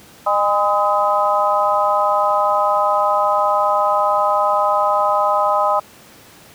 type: harmonic tone with a mistuned harmonic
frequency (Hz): 203.6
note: G#3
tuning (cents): -34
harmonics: 3 / 4 / 5 / 6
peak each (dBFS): -19 / -19 / -19 / -19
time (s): 0.26-5.8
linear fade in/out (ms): 10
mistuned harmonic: 6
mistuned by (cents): +58
effects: pink hiss -44 dBFS RMS until 6.54 s + high-pass 100 Hz 12 dB/octave